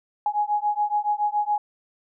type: beating tone pair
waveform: sine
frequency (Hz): 830.6 / 837.7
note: G#5 / G#5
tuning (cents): 0 / +15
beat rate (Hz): 7.1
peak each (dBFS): -24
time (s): 0.26-1.58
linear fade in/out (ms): 2
effects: none

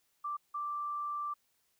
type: tone bursts at uneven times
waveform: sine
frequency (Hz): 1174.7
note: D6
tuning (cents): 0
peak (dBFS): -34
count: 2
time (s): 0.24-0.37 / 0.54-1.34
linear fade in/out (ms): 10
effects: white hiss -75 dBFS RMS until 1.79 s

